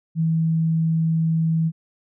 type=tone; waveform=sine; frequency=162.2 Hz; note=E3; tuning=28 cents flat; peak=-17 dBFS; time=0.15-1.72 s; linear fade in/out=50 ms; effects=none